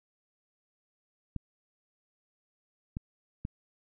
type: clicks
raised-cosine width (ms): 5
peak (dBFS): -22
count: 3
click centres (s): 1.363 / 2.969 / 3.451
effects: none